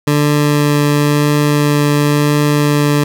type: tone with vibrato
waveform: 20% pulse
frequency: 146.83 Hz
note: D3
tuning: in tune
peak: -5 dBFS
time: 0.07-3.04 s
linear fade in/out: 5 ms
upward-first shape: triangle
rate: 0.96 Hz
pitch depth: 9 cents each way
effects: none